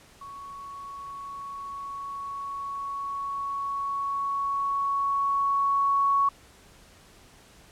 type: tone with level ramp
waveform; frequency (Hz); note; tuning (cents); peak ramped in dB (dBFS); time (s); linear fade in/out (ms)
sine; 1113; C#6; +7; -39 to -19; 0.21-6.29; 5
effects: pink hiss -54 dBFS RMS until 7.71 s + low-pass 11000 Hz 12 dB/octave